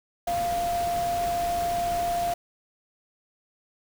sine tone in noise, 695 Hz, F5, 9 cents flat, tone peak -24 dBFS, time 0.27-2.34 s, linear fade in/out 5 ms, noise pink, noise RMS -36 dBFS, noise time 0.27-2.34 s, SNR +9 dB, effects none

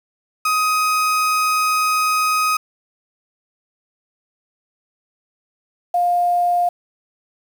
35% pulse / sine tone pair in turn, 1256 / 704.9 Hz, D#6 / F5, +16 / +16 cents, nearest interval minor seventh, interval 1000 cents, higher first, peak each -14 dBFS, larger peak neither, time 0.45-2.57 / 5.94-6.69 s, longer first, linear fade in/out 5 ms, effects 7-bit

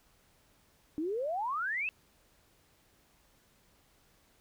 sine exponential sweep, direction up, 293.7 to 2700 Hz, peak -31 dBFS, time 0.98-1.89 s, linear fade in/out 0 ms, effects pink hiss -67 dBFS RMS until 4.4 s

